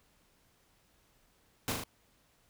pink noise with echo, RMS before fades -33 dBFS, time 1.68-1.72 s, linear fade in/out 0 ms, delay 39 ms, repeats 3, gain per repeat -3 dB, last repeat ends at 1.837 s, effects pink hiss -69 dBFS RMS until 2.49 s

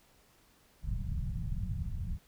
pink low-pass noise, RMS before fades -35 dBFS, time 0.82-2.19 s, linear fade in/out 50 ms, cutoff 180 Hz, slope 48 dB/octave, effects pink hiss -65 dBFS RMS until 2.27 s

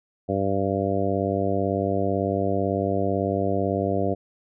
harmonic tone, 98 Hz, G2, in tune, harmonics 1 / 2 / 3 / 4 / 5 / 6 / 7, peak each -29 / -29 / -29 / -29 / -29 / -29 / -29 dBFS, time 0.28-4.15 s, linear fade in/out 20 ms, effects none

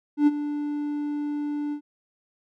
triangle tone with ADSR envelope, 293.7 Hz, D4, in tune, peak -11 dBFS, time 0.17-1.81 s, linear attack 100 ms, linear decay 31 ms, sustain -13 dB, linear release 86 ms, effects none

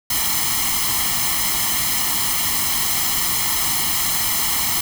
white noise with comb filter, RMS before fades -20 dBFS, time 0.1-4.81 s, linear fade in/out 5 ms, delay 0.97 ms, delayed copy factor +0.8, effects none

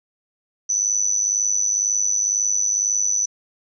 sine tone with amplitude modulation, 5990 Hz, F#8, 20 cents sharp, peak -14 dBFS, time 0.69-3.26 s, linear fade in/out 10 ms, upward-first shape sine, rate 102 Hz, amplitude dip 80%, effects none

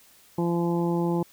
harmonic tone, 171.3 Hz, F3, 33 cents flat, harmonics 1 / 2 / 3 / 4 / 5 / 6, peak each -25 / -26 / -34 / -41 / -33 / -41 dBFS, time 0.38-1.23 s, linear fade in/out 5 ms, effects white hiss -56 dBFS RMS until 1.32 s

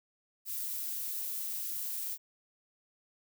violet noise, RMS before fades -37 dBFS, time 0.45-2.18 s, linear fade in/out 50 ms, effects none

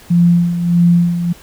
sine tone with tremolo, 172.8 Hz, F3, 18 cents flat, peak -6 dBFS, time 0.1-1.33 s, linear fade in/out 10 ms, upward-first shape sine, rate 1.6 Hz, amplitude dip 65%, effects pink hiss -41 dBFS RMS until 1.42 s

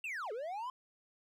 triangle linear two-way sweep, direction down then up, 2775 to 406.9 to 1050 Hz, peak -36 dBFS, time 0.04-0.7 s, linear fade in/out 2 ms, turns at 0.32 s, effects none

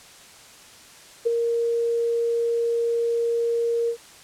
sine tone with ADSR envelope, 466.8 Hz, A#4, 2 cents sharp, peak -15 dBFS, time 1.25-3.97 s, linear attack 20 ms, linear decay 10 ms, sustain -5 dB, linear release 83 ms, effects white hiss -47 dBFS RMS until 4.23 s + low-pass 9000 Hz 12 dB/octave

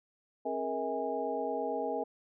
sine tone cluster, 268.4 / 423.2 / 472 / 643 / 819 Hz, C4 / G#4 / A#4 / E5 / G#5, +44 / +33 / +22 / -43 / -24 cents, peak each -40 / -39 / -36 / -37 / -37 dBFS, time 0.45-2.04 s, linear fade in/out 10 ms, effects none

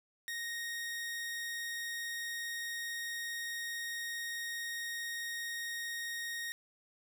sawtooth tone, 1864.7 Hz, A#6, in tune, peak -34 dBFS, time 0.28-6.52 s, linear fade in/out 0 ms, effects none

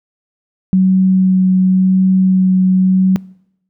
sine tone with vibrato, 187.1 Hz, F#3, 20 cents sharp, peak -7 dBFS, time 0.73-3.16 s, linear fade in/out 0 ms, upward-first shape sine, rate 0.92 Hz, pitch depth 9 cents each way, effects noise-tail reverb RT60 0.8 s tail -24 dB re dry

